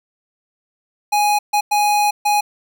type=tone bursts at uneven times; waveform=square; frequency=830.6 Hz; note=G#5; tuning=in tune; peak=-14 dBFS; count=4; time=1.12-1.39 / 1.53-1.61 / 1.71-2.11 / 2.25-2.41 s; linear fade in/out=10 ms; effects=none